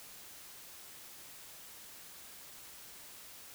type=silence; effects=white hiss -52 dBFS RMS until 3.54 s